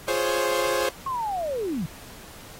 sawtooth chord, Db major seventh, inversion first, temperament equal, 349.2 / 415.3 / 523.3 / 554.4 Hz, F4 / Ab4 / C5 / Db5, 0 / 0 / 0 / 0 cents, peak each -27 / -25 / -21 / -25 dBFS, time 0.08-0.89 s, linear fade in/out 2 ms
sine linear sweep, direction down, 1100 to 141 Hz, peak -25 dBFS, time 1.06-1.86 s, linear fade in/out 5 ms
effects pink hiss -45 dBFS RMS until 2.59 s + AAC 48 kbps

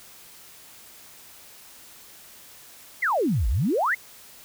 sine exponential two-way sweep, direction down then up, 2217 to 48.86 to 2217 Hz, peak -20 dBFS, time 3.02-3.95 s, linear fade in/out 10 ms, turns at 3.48 s, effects white hiss -48 dBFS RMS until 4.44 s

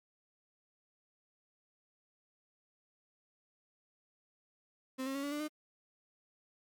35% pulse tone with pitch steps, 261.1 / 269.2 / 277.6 / 286.2 / 295.1 / 304.3 Hz, C4 / C4 / C#4 / D4 / D4 / D#4, -3 / +49 / +3 / -45 / +8 / -38 cents, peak -34 dBFS, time 4.98-5.484 s, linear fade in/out 20 ms, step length 84 ms, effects MP3 96 kbps

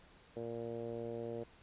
10% pulse tone with low-pass filter, 116.54 Hz, A#2, in tune, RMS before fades -42 dBFS, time 0.36-1.44 s, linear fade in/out 10 ms, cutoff 510 Hz, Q 2.9, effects pink hiss -62 dBFS RMS until 1.62 s + resampled to 8000 Hz

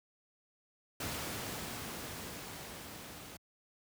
pink noise with level ramp, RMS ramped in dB -38 to -49 dBFS, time 1-3.37 s, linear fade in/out 5 ms, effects high-pass 80 Hz 12 dB/octave

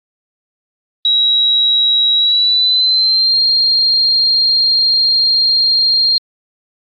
sine tone with pitch glide, 3860 to 4209 Hz, B7 to C8, -40 to +9 cents, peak -9 dBFS, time 1.05-6.18 s, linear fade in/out 2 ms, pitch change +149 cents, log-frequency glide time 2.15-3.39 s, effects AAC 64 kbps

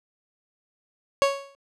30% pulse tone with exponential decay, 554.4 Hz, C#5, in tune, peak -12 dBFS, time 1.22-1.55 s, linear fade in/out 0 ms, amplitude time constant 71 ms, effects low-pass 7000 Hz 12 dB/octave

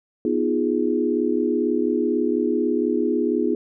sine chord, F half-diminished seventh, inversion second, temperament equal, 246.9 / 311.1 / 349.2 / 415.3 Hz, Cb4 / Eb4 / F4 / Ab4, 0 / 0 / 0 / 0 cents, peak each -24 dBFS, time 0.25-3.55 s, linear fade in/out 2 ms, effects none

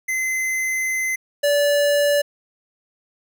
square tone pair in turn, 2054 / 578.6 Hz, C7 / D5, -33 / -26 cents, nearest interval octave + minor seventh, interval 2193 cents, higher first, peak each -21 / -16 dBFS, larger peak second, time 0.08-1.16 / 1.43-2.22 s, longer first, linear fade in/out 10 ms, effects none

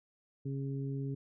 harmonic tone, 137.2 Hz, C#3, 17 cents flat, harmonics 1 / 2 / 3, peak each -35 / -41 / -45 dBFS, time 0.45-1.15 s, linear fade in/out 10 ms, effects none

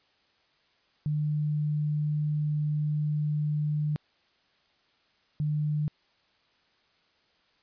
sine tone pair in turn, 150.1 / 150.1 Hz, D3 / D3, +38 / +38 cents, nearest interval unison, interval 0 cents, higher neither, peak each -25 dBFS, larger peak neither, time 1.06-3.96 / 5.4-5.88 s, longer first, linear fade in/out 0 ms, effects white hiss -67 dBFS RMS until 7.62 s + resampled to 11025 Hz

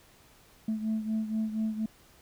sine beating tone pair, 218 / 222.2 Hz, A3 / A3, -16 / +17 cents, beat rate 4.2 Hz, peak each -28 / -33 dBFS, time 0.68-1.86 s, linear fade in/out 5 ms, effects tanh soft clip ceiling -24 dBFS + pink hiss -59 dBFS RMS until 2.21 s

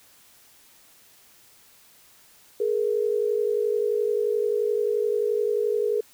sine tone pair together, 420.7 / 472.2 Hz, G#4 / A#4, +22 / +22 cents, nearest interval major second, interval 200 cents, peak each -23 / -25 dBFS, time 2.6-6.01 s, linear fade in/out 5 ms, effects white hiss -55 dBFS RMS until 6.13 s

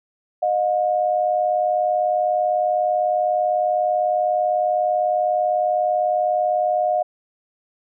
sine tone pair together, 618 / 718 Hz, D#5 / F5, -12 / +48 cents, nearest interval minor third, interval 260 cents, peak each -20 / -19 dBFS, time 0.42-7.03 s, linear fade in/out 10 ms, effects none

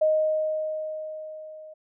sine tone with level ramp, 622.3 Hz, D#5, in tune, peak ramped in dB -17 to -41 dBFS, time 0.01-1.74 s, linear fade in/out 10 ms, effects none

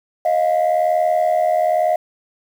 sine tone pair together, 627.1 / 708 Hz, D#5 / F5, +13 / +23 cents, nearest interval major second, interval 210 cents, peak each -15 dBFS, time 0.25-1.96 s, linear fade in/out 5 ms, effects tanh soft clip ceiling -10 dBFS + 7-bit

